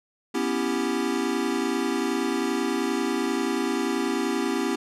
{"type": "chord", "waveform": "square", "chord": "C# half-diminished seventh", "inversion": "third", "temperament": "equal", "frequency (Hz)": [246.9, 277.2, 329.6, 392], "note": ["B3", "C#4", "E4", "G4"], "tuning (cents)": [0, 0, 0, 0], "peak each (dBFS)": -30, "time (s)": [0.34, 4.76], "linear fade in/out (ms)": 10, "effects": ["low-pass 10000 Hz 12 dB/octave"]}